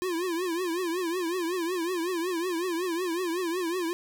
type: tone with vibrato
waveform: square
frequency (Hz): 349.2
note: F4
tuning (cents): 0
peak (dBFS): -28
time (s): 0.02-3.93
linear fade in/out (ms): 0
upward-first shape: triangle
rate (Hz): 5.4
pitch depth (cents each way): 150
effects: none